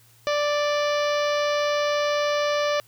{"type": "harmonic tone", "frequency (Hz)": 587.3, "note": "D5", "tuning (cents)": 0, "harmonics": [1, 2, 3, 4, 5, 6, 7, 8, 9, 10], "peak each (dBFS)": [-22, -28, -32, -34, -36, -38, -39, -40, -41, -42], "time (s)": [0.27, 2.8], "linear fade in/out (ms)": 0, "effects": ["added 115 Hz sine -57 dBFS peak until 2.87 s", "white hiss -57 dBFS RMS until 2.87 s"]}